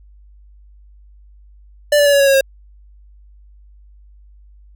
square tone with pitch steps, 588 / 579.6 / 571.3 / 563.1 / 555 / 547 / 539.2 Hz, D5 / D5 / D5 / C#5 / C#5 / C#5 / C#5, +2 / -23 / -48 / +27 / +2 / -23 / -48 cents, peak -10 dBFS, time 1.92-2.41 s, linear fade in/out 5 ms, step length 70 ms, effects added 50 Hz sine -42 dBFS peak until 4.75 s

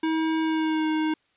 square tone with pitch glide, 319.6 to 312.1 Hz, D#4 to D#4, +47 to +5 cents, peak -23 dBFS, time 0.03-1.14 s, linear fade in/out 5 ms, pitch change -42 cents, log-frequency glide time 0.41-0.88 s, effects white hiss -67 dBFS RMS until 1.36 s + resampled to 8000 Hz

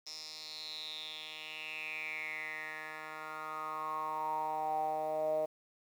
10% pulse tone with band-pass filter sweep, 155.56 Hz, D#3, in tune, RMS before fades -39 dBFS, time 0.06-5.46 s, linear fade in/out 10 ms, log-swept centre 5300 to 590 Hz, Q 7.8, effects 10-bit

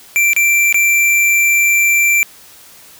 square tone with dropouts, 2351 Hz, D7, 1 cent sharp, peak -10 dBFS, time 0.16-2.23 s, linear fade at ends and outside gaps 0 ms, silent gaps 0.333-0.364 / 0.726-0.744 s, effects white hiss -41 dBFS RMS until 2.99 s

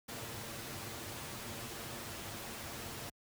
pink noise with comb filter, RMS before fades -44 dBFS, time 0.08-3.1 s, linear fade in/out 10 ms, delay 8.7 ms, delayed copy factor +0.5, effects high-pass 60 Hz 12 dB/octave

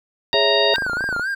harmonic tone, 932.3 Hz, A#5, in tune, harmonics 1 / 2 / 3 / 4 / 5, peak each -25 / -24 / -25 / -20 / -25 dBFS, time 0.33-0.76 s, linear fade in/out 0 ms
sine chord, C# minor, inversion second, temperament equal, 415.3 / 554.4 / 659.3 Hz, G#4 / C#5 / E5, 0 / 0 / 0 cents, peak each -21 dBFS, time 0.34-0.74 s, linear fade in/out 0 ms
triangle tone with vibrato, 1500 Hz, F#6, 23 cents sharp, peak -19 dBFS, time 0.74-1.35 s, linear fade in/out 10 ms, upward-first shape sine, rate 4 Hz, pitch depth 130 cents each way
clicks, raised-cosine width 1 ms, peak -15 dBFS, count 12, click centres 0.783 / 0.822 / 0.865 / 0.897 / 0.933 / 0.97 / 1.008 / 1.041 / 1.09 / 1.127 / 1.164 / 1.196 s
effects none

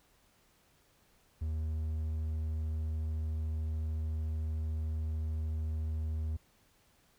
triangle tone, 78.4 Hz, D#2, 14 cents sharp, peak -30 dBFS, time 1.41-6.37 s, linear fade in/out 10 ms, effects pink hiss -68 dBFS RMS until 7.18 s

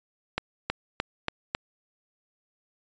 accelerating click train, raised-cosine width 0.3 ms, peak -10 dBFS, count 5, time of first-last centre 0.38-1.549 s, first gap 320 ms, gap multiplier 0.94, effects resampled to 16000 Hz

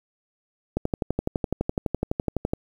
click train, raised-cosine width 2 ms, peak -10 dBFS, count 22, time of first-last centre 0.77-2.535 s, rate 11.9 Hz, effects 8-bit

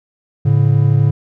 triangle tone pair together, 110 / 141.98 Hz, A2 / C#3, 0 / +42 cents, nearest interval major third, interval 442 cents, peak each -10 dBFS, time 0.45-1.11 s, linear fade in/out 10 ms, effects none

